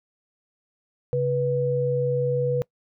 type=tone pair together; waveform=sine; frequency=136.39 / 490 Hz; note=C#3 / B4; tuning=-28 / -14 cents; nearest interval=octave + minor seventh; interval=2214 cents; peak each=-25 / -22 dBFS; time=1.13-2.62 s; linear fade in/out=0 ms; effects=noise-tail reverb RT60 0.1 s tail -23 dB re dry